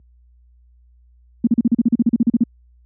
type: tone bursts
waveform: sine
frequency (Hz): 233.1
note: A#3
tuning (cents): 0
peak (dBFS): -9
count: 15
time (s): 1.44-2.437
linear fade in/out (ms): 5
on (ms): 31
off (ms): 38
effects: added 60 Hz sine -33 dBFS peak until 2.85 s + high-pass 150 Hz 12 dB/octave